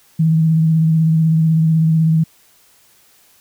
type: tone with vibrato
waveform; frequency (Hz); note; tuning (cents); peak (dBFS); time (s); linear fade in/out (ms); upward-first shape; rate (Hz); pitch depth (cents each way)
sine; 160.5; E3; -46; -10; 0.19-2.24; 10; triangle; 16; 32
effects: white hiss -52 dBFS RMS until 3.4 s

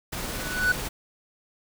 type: noise with tremolo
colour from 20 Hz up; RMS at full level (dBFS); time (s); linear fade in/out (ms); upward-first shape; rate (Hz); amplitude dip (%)
pink; -31; 0.12-0.89; 10; triangle; 18; 25
type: tone with exponential growth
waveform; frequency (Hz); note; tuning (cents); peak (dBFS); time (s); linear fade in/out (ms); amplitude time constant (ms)
triangle; 1485; F#6; +6; -15; 0.21-0.72; 5; 110
effects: none

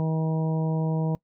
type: harmonic tone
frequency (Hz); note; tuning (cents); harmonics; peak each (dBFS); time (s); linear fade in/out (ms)
159.5; D#3; +43; 1 / 2 / 3 / 4 / 5 / 6; -23 / -35 / -34 / -37 / -41 / -39; 0-1.15; 0
effects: noise-tail reverb RT60 0.1 s tail -22 dB re dry

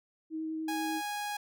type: tone with vibrato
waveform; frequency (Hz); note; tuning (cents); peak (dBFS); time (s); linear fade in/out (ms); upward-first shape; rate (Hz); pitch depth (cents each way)
sine; 317.2; D#4; +33; -33; 0.3-1.02; 50; sine; 10; 9
type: tone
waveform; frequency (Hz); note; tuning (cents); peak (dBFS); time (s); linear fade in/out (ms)
sawtooth; 827; G#5; -8; -30; 0.68-1.37; 5
effects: none

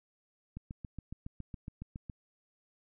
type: click train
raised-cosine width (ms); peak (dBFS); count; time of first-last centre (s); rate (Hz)
5; -29; 12; 0.57-2.098; 7.2
effects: none

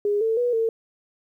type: tone with pitch steps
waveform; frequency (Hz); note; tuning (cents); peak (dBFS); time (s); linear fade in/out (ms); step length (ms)
sine; 411.3 / 447.5 / 486.5 / 451.8; G#4 / A4 / B4 / A4; -17 / +29 / -26 / +46; -19; 0.05-0.69; 2; 160
effects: 10-bit

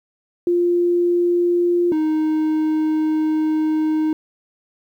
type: tone pair in turn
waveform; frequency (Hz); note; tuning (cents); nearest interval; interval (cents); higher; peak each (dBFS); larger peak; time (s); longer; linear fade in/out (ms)
sine / triangle; 349.5 / 311.4; F4 / D#4; +1 / +2; major second; 199; first; -14; neither; 0.47-1.92 / 1.92-4.13; second; 2
effects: 9-bit

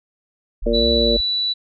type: exponential two-way sweep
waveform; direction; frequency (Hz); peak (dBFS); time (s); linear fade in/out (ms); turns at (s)
sine; up then down; 32.7 to 65.6 to 44.87; -22; 0.62-1.21; 10; 0.89
type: harmonic tone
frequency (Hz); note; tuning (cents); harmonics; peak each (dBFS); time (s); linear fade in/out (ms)
116.1; A#2; -7; 2 / 3 / 4 / 5; -22 / -24 / -20 / -21; 0.66-1.17; 5
type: tone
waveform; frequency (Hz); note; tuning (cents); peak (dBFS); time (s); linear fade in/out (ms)
sine; 3951; B7; 0; -18; 0.73-1.54; 20
effects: none

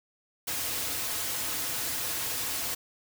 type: noise with comb filter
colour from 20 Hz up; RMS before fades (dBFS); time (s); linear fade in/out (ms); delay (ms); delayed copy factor
white; -32; 0.47-2.75; 10; 5.1; -0.5
effects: none

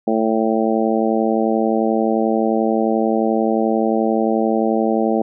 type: harmonic tone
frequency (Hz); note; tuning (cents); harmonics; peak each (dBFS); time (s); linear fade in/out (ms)
111.4; A2; +22; 2 / 3 / 4 / 5 / 6 / 7; -19 / -21 / -22 / -23 / -24 / -24; 0.07-5.22; 5
effects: none

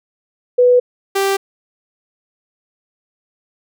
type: tone pair in turn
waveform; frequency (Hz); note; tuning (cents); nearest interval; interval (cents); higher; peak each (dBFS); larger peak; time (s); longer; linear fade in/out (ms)
sine / sawtooth; 493.9 / 392; B4 / G4; 0 / 0; major third; 400; first; -7 / -10; first; 0.58-0.8 / 1.15-1.37; neither; 10
effects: none

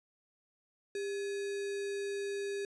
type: tone with sample-and-hold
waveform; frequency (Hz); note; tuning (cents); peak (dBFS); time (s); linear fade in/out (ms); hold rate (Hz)
sine; 399.8; G4; +34; -34; 0.95-2.65; 2; 2100
effects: resampled to 22050 Hz

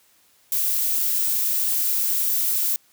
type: noise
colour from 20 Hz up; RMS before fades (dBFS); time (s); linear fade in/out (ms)
violet; -22; 0.52-2.76; 2
effects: white hiss -59 dBFS RMS until 2.92 s + high-pass 60 Hz 12 dB/octave

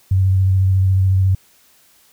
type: tone with vibrato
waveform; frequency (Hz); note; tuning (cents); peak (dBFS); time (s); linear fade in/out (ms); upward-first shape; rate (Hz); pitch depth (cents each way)
sine; 94.9; F#2; +44; -11; 0.11-1.35; 5; sine; 14; 20
effects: white hiss -53 dBFS RMS until 2.12 s

